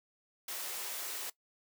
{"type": "high-pass noise", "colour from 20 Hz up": "white", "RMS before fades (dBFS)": -40, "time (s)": [0.48, 1.3], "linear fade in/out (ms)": 5, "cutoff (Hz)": 330, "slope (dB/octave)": 24, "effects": ["noise-tail reverb RT60 0.1 s tail -19 dB re dry"]}